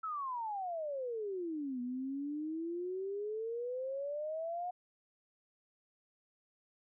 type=exponential two-way sweep; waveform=sine; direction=down then up; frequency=1332 to 242.5 to 727 Hz; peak=-36 dBFS; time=0.03-4.71 s; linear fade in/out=10 ms; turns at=1.81 s; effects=none